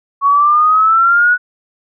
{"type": "exponential sweep", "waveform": "sine", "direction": "up", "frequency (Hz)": [1108.7, 1480], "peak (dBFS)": -7, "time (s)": [0.21, 1.38], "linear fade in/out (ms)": 50, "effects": []}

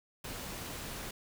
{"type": "noise", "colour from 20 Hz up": "pink", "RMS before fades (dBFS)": -42, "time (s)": [0.24, 1.11], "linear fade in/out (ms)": 5, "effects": []}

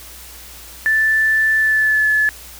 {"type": "tone with pitch glide", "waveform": "sine", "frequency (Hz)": [1760, 1721.8], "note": ["A6", "A6"], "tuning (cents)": [0, -38], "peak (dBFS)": -12, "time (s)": [0.86, 2.29], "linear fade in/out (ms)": 0, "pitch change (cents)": -38, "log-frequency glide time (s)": [1.56, 2.07], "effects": ["added 60 Hz sine -42 dBFS peak until 2.59 s", "white hiss -38 dBFS RMS until 2.59 s"]}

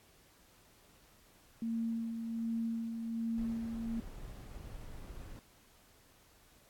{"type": "tone with tremolo", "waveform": "sine", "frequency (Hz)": 228.3, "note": "A#3", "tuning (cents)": -36, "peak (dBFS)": -32, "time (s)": [1.62, 4], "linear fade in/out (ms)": 2, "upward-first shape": "sine", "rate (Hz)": 1.3, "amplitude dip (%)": 45}
{"type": "noise", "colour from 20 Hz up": "brown", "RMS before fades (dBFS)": -47, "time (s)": [3.38, 5.39], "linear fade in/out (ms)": 0}
{"effects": ["pink hiss -64 dBFS RMS until 6.69 s", "AAC 64 kbps"]}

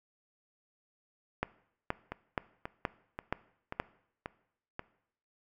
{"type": "two click trains", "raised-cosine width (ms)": 0.5, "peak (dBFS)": [-22, -15], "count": [6, 6], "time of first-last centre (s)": [[2.12, 4.794], [1.43, 3.8]], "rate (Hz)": [1.87, 2.11], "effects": ["noise-tail reverb RT60 0.7 s tail -19 dB re dry"]}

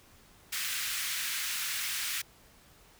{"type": "high-pass noise", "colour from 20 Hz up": "pink", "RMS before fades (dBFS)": -34, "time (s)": [0.52, 2.22], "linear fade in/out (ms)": 10, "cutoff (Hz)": 1600, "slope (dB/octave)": 24, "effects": ["pink hiss -59 dBFS RMS until 2.99 s"]}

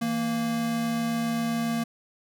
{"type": "tone pair together", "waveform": "square", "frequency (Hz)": [163.94, 231.4], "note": ["E3", "A#3"], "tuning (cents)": [-9, -13], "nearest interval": "tritone", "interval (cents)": 596, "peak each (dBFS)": [-36, -26], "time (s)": [0.01, 1.84], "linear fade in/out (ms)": 10, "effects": []}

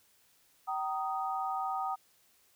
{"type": "chord", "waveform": "sine", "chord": "Eb major", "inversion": "first", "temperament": "equal with one note detuned", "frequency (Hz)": [769.2, 932.3, 1244.5], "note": ["G5", "Bb5", "Eb6"], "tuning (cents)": [-33, 0, 0], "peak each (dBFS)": [-34, -39, -36], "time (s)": [0.67, 1.96], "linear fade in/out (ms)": 20, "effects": ["white hiss -67 dBFS RMS until 2.55 s"]}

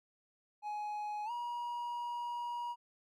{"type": "tone with pitch glide", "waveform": "triangle", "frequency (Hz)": [838, 957.1], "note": ["G#5", "A#5"], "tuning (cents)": [15, 45], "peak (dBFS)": -35, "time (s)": [0.62, 2.76], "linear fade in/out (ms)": 50, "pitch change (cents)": 230, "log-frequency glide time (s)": [1.25, 1.31], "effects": []}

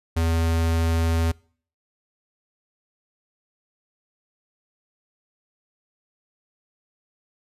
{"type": "tone", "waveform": "square", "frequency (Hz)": 82.41, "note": "E2", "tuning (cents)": 0, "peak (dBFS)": -20, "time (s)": [0.16, 1.32], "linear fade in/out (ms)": 10, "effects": ["noise-tail reverb RT60 0.5 s tail -25 dB re dry", "resampled to 32000 Hz"]}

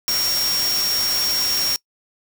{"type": "tone in noise", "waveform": "sine", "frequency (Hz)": 5560, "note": "F8", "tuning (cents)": -9, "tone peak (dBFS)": -19, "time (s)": [0.08, 1.76], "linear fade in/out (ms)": 0, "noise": "white", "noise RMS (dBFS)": -25, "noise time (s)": [0.08, 1.76], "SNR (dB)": 3, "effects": ["noise-tail reverb RT60 0.1 s tail -25 dB re dry"]}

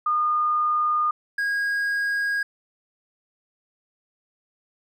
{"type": "tone pair in turn", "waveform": ["sine", "triangle"], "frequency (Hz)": [1220, 1637.9], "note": ["D#6", "G#6"], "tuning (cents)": [-34, -24], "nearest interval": "perfect fourth", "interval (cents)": 510, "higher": "second", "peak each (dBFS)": [-19, -20], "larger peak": "first", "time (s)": [[0.06, 1.11], [1.38, 2.43]], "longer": "neither", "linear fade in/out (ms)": 5, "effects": []}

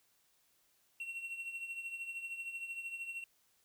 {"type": "tone with tremolo", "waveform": "triangle", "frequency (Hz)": 2726, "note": "F7", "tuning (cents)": -43, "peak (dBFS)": -36, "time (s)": [1, 3.24], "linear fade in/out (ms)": 2, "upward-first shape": "triangle", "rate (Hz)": 13, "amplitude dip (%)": 70, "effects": ["white hiss -73 dBFS RMS until 3.64 s"]}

